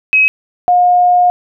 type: tone pair in turn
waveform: sine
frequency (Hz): 2549 / 715.3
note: D#7 / F5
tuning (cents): +41 / +41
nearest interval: octave + minor seventh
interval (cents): 2200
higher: first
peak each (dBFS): -6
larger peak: neither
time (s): 0.13-0.28 / 0.68-1.3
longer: second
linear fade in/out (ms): 0
effects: none